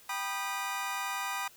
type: chord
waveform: 25% pulse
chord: G augmented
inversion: none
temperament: just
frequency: 784 / 980 / 1225 Hz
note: G5 / B5 / D#6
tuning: 0 / -14 / -27 cents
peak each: -35 / -33 / -33 dBFS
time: 0.09-1.48 s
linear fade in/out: 5 ms
effects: white hiss -57 dBFS RMS until 1.56 s